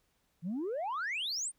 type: exponential sweep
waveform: sine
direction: up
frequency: 155.7 to 9397 Hz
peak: -31 dBFS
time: 0.42-1.52 s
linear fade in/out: 50 ms
effects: tanh soft clip ceiling -31 dBFS + pink hiss -75 dBFS RMS until 1.58 s

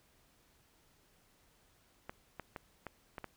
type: clicks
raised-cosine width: 0.5 ms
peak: -27 dBFS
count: 6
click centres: 2.095 / 2.397 / 2.562 / 2.867 / 3.182 / 3.243 s
effects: pink hiss -69 dBFS RMS until 3.36 s

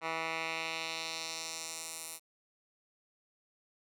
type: tone with band-pass filter sweep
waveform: 10% pulse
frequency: 162.5 Hz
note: E3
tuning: 24 cents flat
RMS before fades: -39 dBFS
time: 0.01-2.2 s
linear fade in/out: 50 ms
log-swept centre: 1600 to 11000 Hz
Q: 1.4
effects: none

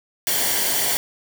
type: noise with comb filter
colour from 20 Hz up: white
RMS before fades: -21 dBFS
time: 0.27-0.97 s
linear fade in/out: 0 ms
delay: 0.78 ms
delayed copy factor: -0.55
effects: none

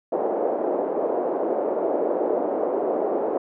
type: band-pass noise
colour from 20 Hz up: white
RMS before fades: -24 dBFS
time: 0.12-3.38 s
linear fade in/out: 5 ms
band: 330 to 620 Hz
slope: 24 dB/octave
effects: none

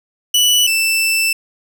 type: tone pair in turn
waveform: sawtooth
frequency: 2960 / 2659 Hz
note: F#7 / E7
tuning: 0 / +14 cents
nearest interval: major second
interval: 186 cents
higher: first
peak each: -7 / -10 dBFS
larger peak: first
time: 0.34-0.67 / 0.67-1.33 s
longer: second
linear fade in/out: 5 ms
effects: none

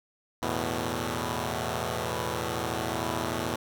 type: chord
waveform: 5% pulse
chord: E suspended fourth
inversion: none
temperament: equal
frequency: 82.41 / 110 / 123.47 Hz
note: E2 / A2 / B2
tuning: 0 / 0 / 0 cents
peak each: -22 dBFS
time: 0.42-3.56 s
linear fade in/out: 5 ms
effects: none

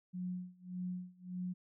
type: tone with tremolo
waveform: sine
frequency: 181.1 Hz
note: F#3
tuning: 37 cents flat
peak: -36 dBFS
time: 0.13-1.54 s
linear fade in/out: 20 ms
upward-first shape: sine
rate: 1.7 Hz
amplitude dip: 95%
effects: none

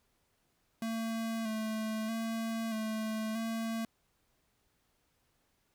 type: tone with vibrato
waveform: square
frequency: 222.3 Hz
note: A3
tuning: 18 cents sharp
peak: -34 dBFS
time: 0.82-3.85 s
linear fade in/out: 2 ms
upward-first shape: square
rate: 0.79 Hz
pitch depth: 28 cents each way
effects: pink hiss -75 dBFS RMS until 5.74 s

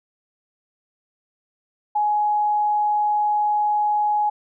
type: tone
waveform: sine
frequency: 838 Hz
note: G#5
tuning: 15 cents sharp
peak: -17 dBFS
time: 1.95-4.3 s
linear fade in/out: 10 ms
effects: none

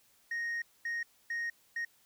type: tone bursts at uneven times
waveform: sine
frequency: 1864.7 Hz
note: A#6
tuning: in tune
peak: -30 dBFS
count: 4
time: 0.31-0.62 / 0.85-1.03 / 1.3-1.5 / 1.76-1.85 s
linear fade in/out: 5 ms
effects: tanh soft clip ceiling -32 dBFS + white hiss -67 dBFS RMS until 2.05 s

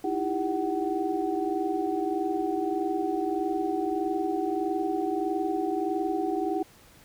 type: tone cluster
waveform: sine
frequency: 315.1 / 336.7 / 396.6 / 751 Hz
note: D#4 / E4 / G4 / F#5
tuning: +22 / +37 / +20 / +26 cents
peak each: -31 dBFS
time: 0.04-6.63 s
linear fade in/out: 5 ms
effects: pink hiss -55 dBFS RMS until 7.04 s

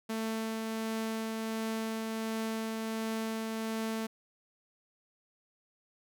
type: tone with tremolo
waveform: sawtooth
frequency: 222.4 Hz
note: A3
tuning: 19 cents sharp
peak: -28 dBFS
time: 0.09-4.07 s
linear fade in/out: 10 ms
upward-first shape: triangle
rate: 1.4 Hz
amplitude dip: 25%
effects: none

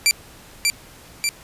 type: tone with echo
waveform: 15% pulse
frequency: 2349 Hz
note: D7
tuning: in tune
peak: -6 dBFS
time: 0.06-0.11 s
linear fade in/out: 0 ms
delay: 590 ms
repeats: 2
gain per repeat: -3 dB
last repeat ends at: 1.29 s
effects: pink hiss -45 dBFS RMS until 1.43 s + resampled to 32000 Hz

